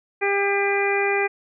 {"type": "harmonic tone", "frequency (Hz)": 399.8, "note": "G4", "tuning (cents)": 34, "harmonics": [1, 2, 3, 4, 5, 6], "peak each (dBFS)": [-22, -26, -33, -29, -26, -26], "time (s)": [0.21, 1.28], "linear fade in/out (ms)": 20, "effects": []}